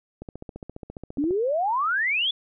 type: click train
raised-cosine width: 2 ms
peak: -23 dBFS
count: 17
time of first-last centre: 0.22-1.308 s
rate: 14.7 Hz
type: exponential sweep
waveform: sine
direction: up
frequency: 269.2 to 3500 Hz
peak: -21 dBFS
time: 1.18-2.31 s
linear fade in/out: 5 ms
effects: none